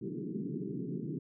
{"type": "band-pass noise", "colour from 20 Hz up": "pink", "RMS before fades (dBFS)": -38, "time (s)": [0.01, 1.19], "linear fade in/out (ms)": 10, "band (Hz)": [130, 420], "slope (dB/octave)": 96, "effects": []}